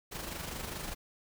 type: noise with amplitude modulation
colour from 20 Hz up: pink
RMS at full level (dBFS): -38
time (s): 0.11-0.95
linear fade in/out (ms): 20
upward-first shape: sine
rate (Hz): 24.8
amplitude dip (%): 50
effects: none